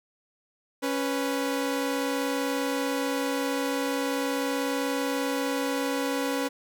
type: tone pair together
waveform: sawtooth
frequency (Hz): 277 / 493.6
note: C#4 / B4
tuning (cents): -1 / -1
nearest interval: minor seventh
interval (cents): 1000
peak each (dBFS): -24 / -26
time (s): 0.82-6.49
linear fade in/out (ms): 20
effects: none